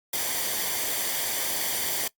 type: noise with comb filter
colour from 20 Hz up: white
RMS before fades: -28 dBFS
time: 0.13-2.08 s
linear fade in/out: 5 ms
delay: 0.75 ms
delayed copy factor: -0.55
effects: noise-tail reverb RT60 0.1 s tail -21 dB re dry + Opus 48 kbps